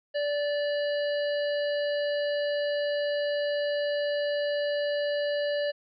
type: harmonic tone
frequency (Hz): 582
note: D5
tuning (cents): -16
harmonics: 1 / 3 / 5 / 7 / 8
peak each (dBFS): -26 / -36 / -40 / -43 / -44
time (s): 0.14-5.72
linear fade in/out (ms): 20
effects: none